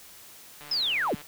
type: click train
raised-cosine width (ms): 0.3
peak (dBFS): -29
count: 90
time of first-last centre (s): 0.61-1.215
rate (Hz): 147
type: linear sweep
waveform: sine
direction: down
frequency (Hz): 5274 to 103.3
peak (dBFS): -24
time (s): 0.71-1.15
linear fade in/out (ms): 5
effects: white hiss -49 dBFS RMS until 1.27 s